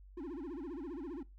triangle tone with vibrato, 311.1 Hz, D#4, in tune, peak -38 dBFS, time 0.17-1.23 s, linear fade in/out 5 ms, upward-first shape sine, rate 15 Hz, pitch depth 270 cents each way, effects noise-tail reverb RT60 0.2 s tail -18 dB re dry + added 48 Hz sine -53 dBFS peak until 1.38 s

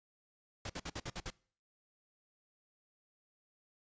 pink noise bursts, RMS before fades -41 dBFS, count 7, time 0.65-1.303 s, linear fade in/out 5 ms, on 47 ms, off 54 ms, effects noise-tail reverb RT60 0.5 s tail -24 dB re dry + resampled to 16000 Hz

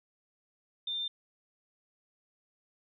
sine tone, 3595 Hz, A7, 36 cents sharp, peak -32 dBFS, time 0.87-1.08 s, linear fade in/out 5 ms, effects none

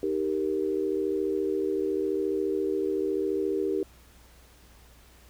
sine chord, Eb major, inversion none, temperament equal, 311.1 / 392 / 466.2 Hz, Eb4 / G4 / Bb4, 0 / 0 / 0 cents, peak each -31 / -27 / -32 dBFS, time 0.03-3.83 s, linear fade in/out 2 ms, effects added 60 Hz sine -55 dBFS peak until 5.29 s + pink hiss -57 dBFS RMS until 5.29 s

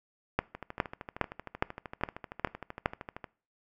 two click trains, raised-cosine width 0.5 ms, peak -10 / -24 dBFS, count 7 / 36, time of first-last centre 0.39-2.859 / 0.55-3.242 s, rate 2.43 / 13 Hz, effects noise-tail reverb RT60 0.4 s tail -22 dB re dry

